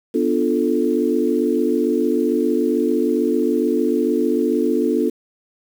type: chord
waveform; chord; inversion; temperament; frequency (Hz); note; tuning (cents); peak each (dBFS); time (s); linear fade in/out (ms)
sine; B half-diminished seventh; none; equal; 246.9 / 293.7 / 349.2 / 440; B3 / D4 / F4 / A4; 0 / 0 / 0 / 0; -21; 0.14-5.1; 10
effects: 7-bit